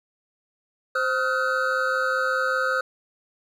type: tone cluster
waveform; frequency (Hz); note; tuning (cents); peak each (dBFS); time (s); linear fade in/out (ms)
triangle; 522 / 1274 / 1413 / 1518; C5 / D#6 / F6 / F#6; -4 / +41 / +20 / +44; -25; 0.95-2.81; 5
effects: none